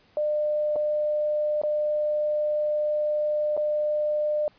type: tone with dropouts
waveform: sine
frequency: 601 Hz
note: D5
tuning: 40 cents sharp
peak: -22 dBFS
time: 0.17-4.48 s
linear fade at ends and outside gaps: 1 ms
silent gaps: 0.758-0.762 / 1.616-1.635 / 3.567-3.575 s
effects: pink hiss -60 dBFS RMS until 4.58 s + resampled to 11025 Hz